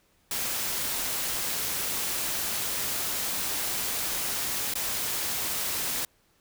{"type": "noise with dropouts", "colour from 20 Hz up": "white", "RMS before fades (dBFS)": -30, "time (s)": [0.31, 6.05], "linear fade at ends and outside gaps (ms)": 1, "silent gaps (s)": [4.738, 4.754], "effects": ["pink hiss -66 dBFS RMS until 6.4 s"]}